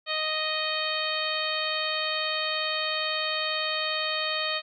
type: harmonic tone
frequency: 622.3 Hz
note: D#5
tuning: in tune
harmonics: 1 / 2 / 3 / 4 / 5 / 6 / 7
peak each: -34 / -34 / -34 / -34 / -34 / -34 / -34 dBFS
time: 0.06-4.62 s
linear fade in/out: 50 ms
effects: none